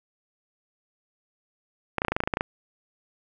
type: clicks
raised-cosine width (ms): 0.5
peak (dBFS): -9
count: 12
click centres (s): 1.983 / 2.019 / 2.049 / 2.083 / 2.12 / 2.165 / 2.204 / 2.237 / 2.275 / 2.338 / 2.371 / 2.409
effects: none